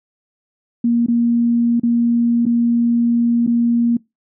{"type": "tone with dropouts", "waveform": "sine", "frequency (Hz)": 235.7, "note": "A#3", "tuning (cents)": 19, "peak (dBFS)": -12, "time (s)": [0.84, 3.97], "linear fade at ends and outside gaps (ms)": 5, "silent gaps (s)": [[1.063, 1.083], [1.798, 1.833], [2.455, 2.463], [3.466, 3.474]], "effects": ["noise-tail reverb RT60 0.2 s tail -23 dB re dry"]}